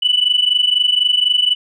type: tone pair together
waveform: sine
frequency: 2960 / 2984 Hz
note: F#7 / F#7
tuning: 0 / +14 cents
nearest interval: unison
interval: 14 cents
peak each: -14 dBFS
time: 0.02-1.55 s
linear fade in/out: 10 ms
effects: tanh soft clip ceiling -5 dBFS